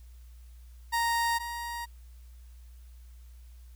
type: tone pair in turn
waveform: 30% pulse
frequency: 932.3 / 942.6 Hz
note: A#5 / A#5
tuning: 0 / +19 cents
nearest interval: unison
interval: 19 cents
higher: second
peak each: -23 / -32 dBFS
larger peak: first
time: 0.92-1.39 / 1.39-1.86 s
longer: neither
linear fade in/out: 20 ms
effects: added 60 Hz sine -47 dBFS peak until 3.75 s + white hiss -66 dBFS RMS until 3.75 s